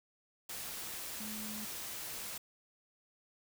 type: tone in noise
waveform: sine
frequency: 214.7 Hz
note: A3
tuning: 42 cents flat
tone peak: -44 dBFS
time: 1.2-1.65 s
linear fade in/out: 5 ms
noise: white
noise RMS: -43 dBFS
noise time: 0.49-2.38 s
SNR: -4 dB
effects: none